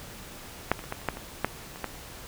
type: clicks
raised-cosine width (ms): 0.5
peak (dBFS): -6 / -24 / -26 / -16 / -29 / -10 / -23 / -8 / -27 / -14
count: 10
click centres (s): 0.716 / 0.792 / 0.84 / 0.924 / 1.016 / 1.087 / 1.171 / 1.446 / 1.759 / 1.843
effects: pink hiss -44 dBFS RMS until 2.27 s